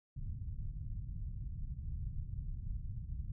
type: low-pass noise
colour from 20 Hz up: pink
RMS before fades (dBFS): -41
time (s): 0.16-3.32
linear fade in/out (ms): 5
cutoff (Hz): 130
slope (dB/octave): 24
effects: none